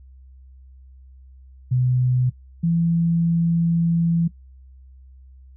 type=tone pair in turn; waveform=sine; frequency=126.2 / 167.87 Hz; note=B2 / E3; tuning=+38 / +32 cents; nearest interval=perfect fourth; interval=494 cents; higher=second; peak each=-16 dBFS; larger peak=neither; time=1.71-2.3 / 2.63-4.28 s; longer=second; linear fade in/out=10 ms; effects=noise-tail reverb RT60 0.1 s tail -19 dB re dry + added 65 Hz sine -43 dBFS peak until 5.56 s